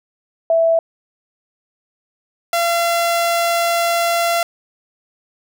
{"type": "tone pair in turn", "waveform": ["sine", "sawtooth"], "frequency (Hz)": [659.3, 682.6], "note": ["E5", "F5"], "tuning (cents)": [0, -40], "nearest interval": "minor second", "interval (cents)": 60, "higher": "second", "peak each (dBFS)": -11, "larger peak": "neither", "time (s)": [[0.5, 0.79], [2.53, 4.43]], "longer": "second", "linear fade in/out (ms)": 2, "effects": []}